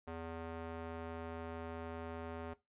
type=tone with band-pass filter; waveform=square; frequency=82.41 Hz; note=E2; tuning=in tune; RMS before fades=-45 dBFS; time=0.07-2.54 s; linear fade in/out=10 ms; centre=710 Hz; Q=0.73; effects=noise-tail reverb RT60 0.2 s tail -17 dB re dry + resampled to 8000 Hz